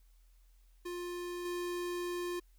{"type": "tone with level steps", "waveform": "square", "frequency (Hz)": 352.4, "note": "F4", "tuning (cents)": 16, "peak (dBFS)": [-39, -36], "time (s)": [0.85, 2.4], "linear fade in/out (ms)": 10, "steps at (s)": 1.45, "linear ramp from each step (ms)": 5, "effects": ["added 42 Hz sine -60 dBFS peak until 2.58 s", "white hiss -75 dBFS RMS until 2.58 s"]}